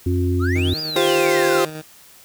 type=harmonic tone; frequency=89.5 Hz; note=F2; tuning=43 cents sharp; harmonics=1 / 3 / 4; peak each=-18 / -23 / -24 dBFS; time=0.06-0.74 s; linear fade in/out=5 ms
type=exponential two-way sweep; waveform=triangle; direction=up then down; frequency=1174.7 to 4978 to 1174.7 Hz; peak=-23 dBFS; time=0.39-1.66 s; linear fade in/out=50 ms; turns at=0.8 s
type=tone with tremolo; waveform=15% pulse; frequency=155.56 Hz; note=D#3; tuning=in tune; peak=-23 dBFS; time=0.55-1.82 s; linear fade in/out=10 ms; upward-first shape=square; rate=10 Hz; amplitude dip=30%
type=chord; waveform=35% pulse; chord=F suspended second; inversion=none; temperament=equal; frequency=349.2 / 392 / 523.3 Hz; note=F4 / G4 / C5; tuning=0 / 0 / 0 cents; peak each=-18 dBFS; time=0.96-1.65 s; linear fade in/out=2 ms
effects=white hiss -47 dBFS RMS until 2.24 s